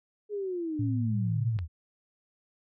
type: linear sweep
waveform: sine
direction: down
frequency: 423.4 to 73 Hz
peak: -30 dBFS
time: 0.29-1.68 s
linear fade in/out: 50 ms
type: tone with vibrato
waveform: sine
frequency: 112 Hz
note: A2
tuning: 31 cents sharp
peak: -27 dBFS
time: 0.79-1.57 s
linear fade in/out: 5 ms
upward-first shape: sine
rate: 17 Hz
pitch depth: 28 cents each way
type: click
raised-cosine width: 0.3 ms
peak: -27 dBFS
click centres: 1.589 s
effects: none